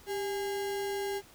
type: tone with sample-and-hold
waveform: sine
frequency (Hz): 395.6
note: G4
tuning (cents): +16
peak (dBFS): -31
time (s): 0.06-1.22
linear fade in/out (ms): 50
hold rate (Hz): 1225
effects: pink hiss -56 dBFS RMS until 1.34 s

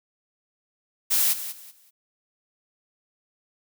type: noise with echo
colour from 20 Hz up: blue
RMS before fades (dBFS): -21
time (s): 1.1-1.34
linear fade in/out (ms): 20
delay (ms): 190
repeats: 3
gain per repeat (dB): -12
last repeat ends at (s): 1.91
effects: none

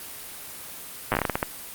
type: slowing click train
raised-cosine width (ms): 0.5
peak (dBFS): -7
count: 11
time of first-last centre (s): 1.12-1.429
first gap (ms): 8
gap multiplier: 1.28
effects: white hiss -39 dBFS RMS until 1.74 s + Opus 32 kbps

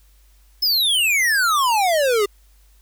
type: exponential sweep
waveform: square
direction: down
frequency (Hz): 5280 to 392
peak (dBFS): -16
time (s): 0.62-2.26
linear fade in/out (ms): 10
effects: added 50 Hz sine -50 dBFS peak until 2.81 s + white hiss -60 dBFS RMS until 2.81 s

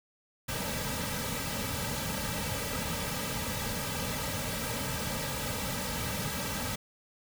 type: noise with comb filter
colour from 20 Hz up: pink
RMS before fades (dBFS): -34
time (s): 0.48-6.76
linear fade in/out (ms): 10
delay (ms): 2.8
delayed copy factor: -0.85
effects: none

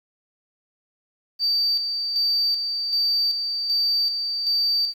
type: tone with tremolo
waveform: sine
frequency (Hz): 4632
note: D8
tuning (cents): -25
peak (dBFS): -17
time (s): 1.39-4.94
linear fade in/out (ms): 50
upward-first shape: square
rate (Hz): 1.3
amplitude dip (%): 50
effects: tanh soft clip ceiling -15 dBFS + 9-bit

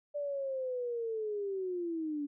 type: linear sweep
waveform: sine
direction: down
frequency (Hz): 587.3 to 283.5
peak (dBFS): -33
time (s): 0.14-2.27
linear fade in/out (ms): 20
effects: none

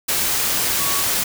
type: tone in noise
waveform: sine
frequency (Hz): 1124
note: C#6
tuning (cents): +24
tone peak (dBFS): -28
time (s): 0.79-1.03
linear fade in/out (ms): 10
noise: white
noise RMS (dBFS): -20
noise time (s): 0.08-1.24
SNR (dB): -11
effects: none

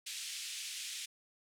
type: band-pass noise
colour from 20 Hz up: pink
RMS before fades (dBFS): -43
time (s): 0.06-1.06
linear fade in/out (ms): 10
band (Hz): 2500 to 10000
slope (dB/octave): 24
effects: none

